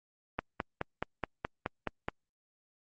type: click train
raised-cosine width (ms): 0.5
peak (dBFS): -16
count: 9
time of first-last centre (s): 0.39-2.085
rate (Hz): 4.72
effects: Opus 32 kbps